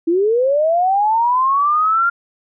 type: linear sweep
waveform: sine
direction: up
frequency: 320.7 to 1403 Hz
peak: -12 dBFS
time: 0.07-2.1 s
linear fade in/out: 10 ms
effects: none